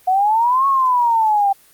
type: exponential two-way sweep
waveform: sine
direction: up then down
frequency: 728 to 1108.7 to 781 Hz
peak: -12 dBFS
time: 0.07-1.53 s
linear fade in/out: 10 ms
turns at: 0.67 s
effects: white hiss -50 dBFS RMS until 1.73 s + Opus 32 kbps